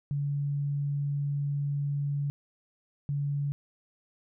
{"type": "tone pair in turn", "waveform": "sine", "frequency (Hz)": [142.8, 142.8], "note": ["D3", "D3"], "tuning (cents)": [-48, -48], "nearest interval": "unison", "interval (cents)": 0, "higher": "neither", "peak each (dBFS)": -27, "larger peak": "neither", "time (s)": [[0.11, 2.3], [3.09, 3.52]], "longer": "first", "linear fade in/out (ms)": 0, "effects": []}